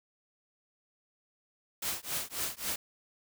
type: noise with tremolo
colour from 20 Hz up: white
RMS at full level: -32 dBFS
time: 1.82-2.76 s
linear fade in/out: 5 ms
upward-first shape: triangle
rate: 3.7 Hz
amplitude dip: 100%
effects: none